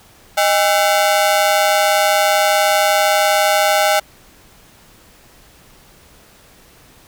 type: ring-modulated tone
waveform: sawtooth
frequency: 714 Hz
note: F5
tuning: 38 cents sharp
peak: -5 dBFS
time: 0.37-4 s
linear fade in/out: 10 ms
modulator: 93.7 Hz
effects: pink hiss -47 dBFS RMS until 7.07 s